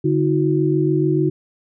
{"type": "tone cluster", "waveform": "sine", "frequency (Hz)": [146.3, 319.5, 366.3], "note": ["D3", "D#4", "F#4"], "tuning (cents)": [-6, 46, -17], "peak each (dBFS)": -19, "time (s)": [0.04, 1.3], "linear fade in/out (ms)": 10, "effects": []}